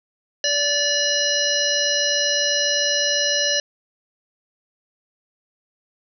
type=harmonic tone with a mistuned harmonic; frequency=581 Hz; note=D5; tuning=19 cents flat; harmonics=1 / 3 / 5 / 7 / 9 / 10; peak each=-25 / -25 / -25 / -25 / -25 / -25 dBFS; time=0.44-3.6 s; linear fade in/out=2 ms; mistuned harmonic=9; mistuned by=-34 cents; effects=none